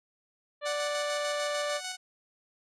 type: harmonic tone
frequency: 587.3 Hz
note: D5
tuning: in tune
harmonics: 1 / 2 / 3 / 4 / 5 / 6 / 7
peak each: -31 / -37 / -39 / -47 / -47 / -47 / -48 dBFS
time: 0.61-1.81 s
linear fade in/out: 50 ms
type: tone with tremolo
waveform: 5% pulse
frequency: 740 Hz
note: F#5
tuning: in tune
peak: -22 dBFS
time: 0.65-1.97 s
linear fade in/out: 20 ms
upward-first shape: square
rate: 6.7 Hz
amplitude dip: 40%
effects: low-pass 9000 Hz 12 dB/octave